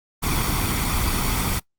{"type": "noise with comb filter", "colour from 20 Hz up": "pink", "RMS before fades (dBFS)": -22, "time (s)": [0.22, 1.6], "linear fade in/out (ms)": 20, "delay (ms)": 0.88, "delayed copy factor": 0.6, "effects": ["noise-tail reverb RT60 0.1 s tail -20 dB re dry", "Opus 24 kbps"]}